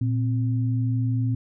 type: tone pair together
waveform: sine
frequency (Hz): 116.54 / 261.4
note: A#2 / C4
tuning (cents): 0 / -1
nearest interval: octave + major second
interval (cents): 1399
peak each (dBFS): -21 / -29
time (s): 0.01-1.35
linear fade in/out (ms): 5
effects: none